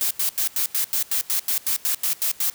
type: noise bursts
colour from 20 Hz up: blue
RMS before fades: -22 dBFS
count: 14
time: 0.01-2.499 s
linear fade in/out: 0 ms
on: 97 ms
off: 87 ms
effects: white hiss -47 dBFS RMS until 2.54 s